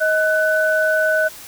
sine tone pair together, 629 / 1496 Hz, D#5 / F#6, +19 / +19 cents, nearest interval octave + minor third, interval 1500 cents, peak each -17 dBFS, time 0-1.29 s, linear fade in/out 20 ms, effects white hiss -38 dBFS RMS until 1.47 s

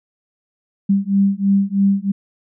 sine beating tone pair, 196 / 199.1 Hz, G3 / G3, 0 / +27 cents, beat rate 3.1 Hz, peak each -16 dBFS, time 0.89-2.12 s, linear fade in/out 10 ms, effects none

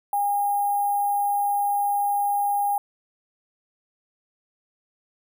sine tone with sample-and-hold, 813 Hz, G#5, 37 cents flat, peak -20 dBFS, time 0.13-2.78 s, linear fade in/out 2 ms, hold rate 11025 Hz, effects none

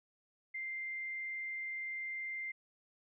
sine tone, 2093 Hz, C7, in tune, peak -38 dBFS, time 0.54-2.52 s, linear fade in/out 10 ms, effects none

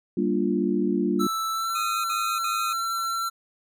sine chord, G minor seventh, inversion none, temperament equal with one note detuned, 196 / 234.3 / 293.7 / 349.2 Hz, G3 / Bb3 / D4 / F4, 0 / +9 / 0 / 0 cents, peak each -26 / -27 / -27 / -26 dBFS, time 0.17-1.27 s, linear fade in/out 5 ms
square tone with pitch glide, 1320 to 1351.6 Hz, E6 to E6, +2 to +43 cents, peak -26 dBFS, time 1.19-3.3 s, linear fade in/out 20 ms, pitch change +41 cents, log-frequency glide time 1.52-1.74 s
25% pulse tone bursts, 1246 Hz, D#6, 2 cents sharp, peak -25 dBFS, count 3, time 1.75-2.73 s, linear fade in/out 5 ms, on 290 ms, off 55 ms
effects none

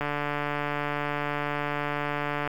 click train, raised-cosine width 0.5 ms, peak -14 dBFS, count 361, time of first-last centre 0.01-2.476 s, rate 146 Hz, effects 8-bit

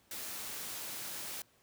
white noise, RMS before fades -42 dBFS, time 0.11-1.42 s, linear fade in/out 2 ms, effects pink hiss -68 dBFS RMS until 1.62 s + high-pass 80 Hz 12 dB/octave

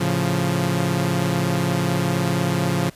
sawtooth chord, A augmented, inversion none, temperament equal, 110 / 138.59 / 174.61 Hz, A2 / C#3 / E#3, 0 / 0 / 0 cents, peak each -23 / -19 / -18 dBFS, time 0-2.9 s, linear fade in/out 10 ms, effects pink hiss -49 dBFS RMS until 2.95 s + resampled to 32000 Hz

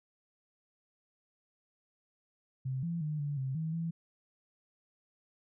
sine tone with pitch steps, 131.2 / 169.1 / 151.9 / 144.8 / 132.7 / 159.8 / 165.8 Hz, C3 / E3 / D#3 / D3 / C3 / D#3 / E3, +5 / +44 / -41 / -24 / +25 / +47 / +10 cents, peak -32 dBFS, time 2.65-3.91 s, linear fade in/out 10 ms, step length 180 ms, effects none

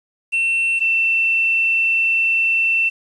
triangle / sine tone pair in turn, 2700 / 2685 Hz, E7 / E7, +41 / +31 cents, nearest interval unison, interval 10 cents, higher first, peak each -14 dBFS, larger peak neither, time 0.32-0.8 / 0.8-2.9 s, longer second, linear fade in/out 20 ms, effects resampled to 24000 Hz + 8-bit

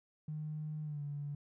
triangle tone with pitch glide, 153.1 to 144.51 Hz, D#3 to D3, -28 to -28 cents, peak -34 dBFS, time 0.28-1.35 s, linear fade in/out 5 ms, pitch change -100 cents, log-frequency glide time 0.83-1.02 s, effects tanh soft clip ceiling -36 dBFS

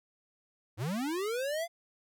square linear sweep, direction up, 93.4 to 698 Hz, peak -32 dBFS, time 0.77-1.68 s, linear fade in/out 50 ms, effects none

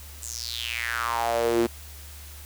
sawtooth tone with high-pass filter sweep, 117.2 Hz, A#2, 10 cents sharp, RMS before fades -27 dBFS, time 0.22-1.67 s, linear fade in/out 10 ms, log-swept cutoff 7900 to 290 Hz, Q 5.3, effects added 73 Hz sine -42 dBFS peak until 2.45 s + white hiss -46 dBFS RMS until 2.45 s

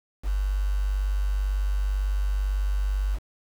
sine tone with quantisation, 49 Hz, G1, in tune, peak -22 dBFS, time 0.23-3.19 s, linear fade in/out 50 ms, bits 7, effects none

